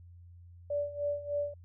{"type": "tone with tremolo", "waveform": "sine", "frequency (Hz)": 580, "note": "D5", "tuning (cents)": -22, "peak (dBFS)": -28, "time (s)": [0.7, 1.54], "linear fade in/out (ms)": 5, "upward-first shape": "sine", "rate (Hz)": 3.3, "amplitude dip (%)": 80, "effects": ["added 87 Hz sine -50 dBFS peak until 1.64 s"]}